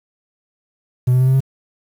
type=tone with pitch steps; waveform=triangle; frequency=125.2 / 127.31 / 129.47 / 131.65 / 133.88 Hz; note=B2 / C3 / C3 / C3 / C3; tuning=+24 / -47 / -18 / +11 / +40 cents; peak=-8 dBFS; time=1.07-1.405 s; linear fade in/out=10 ms; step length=67 ms; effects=tanh soft clip ceiling -4 dBFS + 7-bit